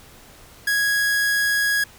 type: tone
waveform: 45% pulse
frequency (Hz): 1659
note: G#6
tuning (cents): -2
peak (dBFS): -18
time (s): 0.67-1.84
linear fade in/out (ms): 5
effects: pink hiss -47 dBFS RMS until 1.98 s